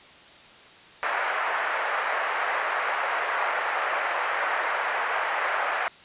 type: band-pass noise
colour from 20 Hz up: white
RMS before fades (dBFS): -27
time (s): 1.03-5.88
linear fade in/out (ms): 0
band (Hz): 570 to 1900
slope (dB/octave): 24
effects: white hiss -49 dBFS RMS until 6.04 s + resampled to 8000 Hz